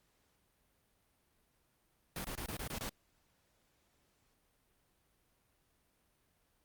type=noise bursts; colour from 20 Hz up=pink; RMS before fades=-41 dBFS; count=7; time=2.16-2.893 s; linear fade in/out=2 ms; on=85 ms; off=23 ms; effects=pink hiss -75 dBFS RMS until 6.64 s + Opus 48 kbps